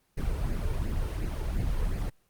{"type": "noise with flanger", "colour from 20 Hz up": "brown", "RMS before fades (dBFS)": -29, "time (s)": [0.17, 2.1], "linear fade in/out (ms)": 10, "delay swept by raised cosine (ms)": [0.43, 2.23], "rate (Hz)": 2.8, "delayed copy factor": 0.65, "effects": ["pink hiss -70 dBFS RMS until 2.29 s", "Opus 24 kbps"]}